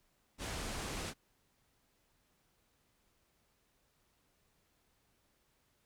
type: low-pass noise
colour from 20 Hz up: pink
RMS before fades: -41 dBFS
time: 0.38-1.14 s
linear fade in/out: 50 ms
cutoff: 10000 Hz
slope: 24 dB/octave
effects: pink hiss -75 dBFS RMS until 5.85 s